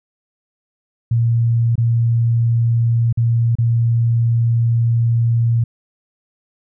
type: tone with dropouts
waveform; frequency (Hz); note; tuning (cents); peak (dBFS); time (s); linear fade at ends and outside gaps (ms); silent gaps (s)
sine; 116.54; A#2; 0; -12; 1.11-5.64; 5; 1.756-1.779 / 3.127-3.173 / 3.554-3.585
effects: none